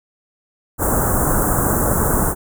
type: band-stop noise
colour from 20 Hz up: pink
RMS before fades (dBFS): -17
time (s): 0.78-2.35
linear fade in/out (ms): 50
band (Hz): 1500 to 7400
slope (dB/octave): 48
effects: none